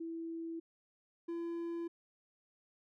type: tone pair in turn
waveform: sine / triangle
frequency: 330 / 338.1 Hz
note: E4 / E4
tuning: +2 / +44 cents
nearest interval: unison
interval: 42 cents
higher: second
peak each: -39 / -35 dBFS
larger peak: second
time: 0-0.6 / 1.28-1.88 s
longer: neither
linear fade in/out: 10 ms
effects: none